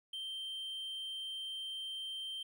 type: tone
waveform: triangle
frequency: 3136 Hz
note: G7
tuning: in tune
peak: -38 dBFS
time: 0.13-2.43 s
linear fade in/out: 5 ms
effects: none